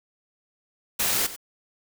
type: noise with echo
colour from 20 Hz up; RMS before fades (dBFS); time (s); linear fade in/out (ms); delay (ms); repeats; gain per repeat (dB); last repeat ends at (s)
white; -24; 0.99-1.27; 10; 94; 1; -14; 1.364
effects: none

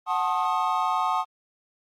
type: chord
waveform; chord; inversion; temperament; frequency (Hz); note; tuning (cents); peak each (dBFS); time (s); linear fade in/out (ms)
triangle; F# diminished seventh; none; equal with one note detuned; 740 / 880 / 1072.8 / 1244.5; F#5 / A5 / C6 / Eb6; 0 / 0 / +43 / 0; -26; 0.06-1.25; 50
effects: Opus 32 kbps

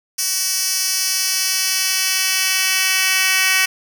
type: tone with high-pass filter sweep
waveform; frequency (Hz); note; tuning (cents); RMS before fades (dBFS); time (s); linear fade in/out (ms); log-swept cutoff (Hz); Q
10% pulse; 377.1; F#4; +33; -18; 0.18-3.66; 10; 5900 to 2400; 1.3
effects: none

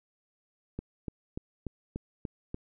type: click train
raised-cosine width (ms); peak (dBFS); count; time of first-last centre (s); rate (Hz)
3; -22; 7; 0.79-2.544; 3.42
effects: none

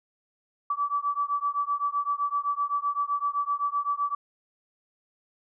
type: beating tone pair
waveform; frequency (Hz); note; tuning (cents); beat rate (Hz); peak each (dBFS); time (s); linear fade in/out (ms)
sine; 1149 / 1156.8; D6 / D6; -38 / -27; 7.8; -28; 0.7-4.15; 5
effects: none

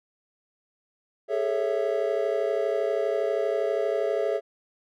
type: chord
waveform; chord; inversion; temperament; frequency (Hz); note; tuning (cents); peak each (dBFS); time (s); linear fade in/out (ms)
triangle; A major seventh; third; equal with one note detuned; 407.5 / 440 / 554.4 / 659.3; G#4 / A4 / C#5 / E5; -33 / 0 / 0 / 0; -27; 1.28-4.41; 50
effects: none

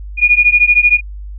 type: beating tone pair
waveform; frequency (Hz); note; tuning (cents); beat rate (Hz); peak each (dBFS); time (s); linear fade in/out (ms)
sine; 2437 / 2450; D#7 / D#7; -37 / -27; 13; -10; 0.17-1.01; 50
effects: added 50 Hz sine -25 dBFS peak until 1.38 s

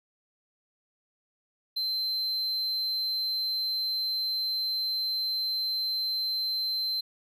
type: tone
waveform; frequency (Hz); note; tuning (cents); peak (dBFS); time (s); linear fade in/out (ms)
triangle; 4100; C8; -36; -26; 1.76-7.01; 10
effects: none

